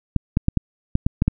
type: clicks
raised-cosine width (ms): 5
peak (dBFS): -4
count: 8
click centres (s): 0.163 / 0.371 / 0.484 / 0.573 / 0.954 / 1.065 / 1.221 / 1.28
effects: none